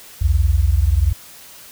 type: tone pair together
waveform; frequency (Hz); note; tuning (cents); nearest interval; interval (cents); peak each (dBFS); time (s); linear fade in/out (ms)
sine; 61.74 / 82.41; B1 / E2; 0 / 0; perfect fourth; 500; -15; 0.21-1.13; 10
effects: white hiss -41 dBFS RMS until 1.71 s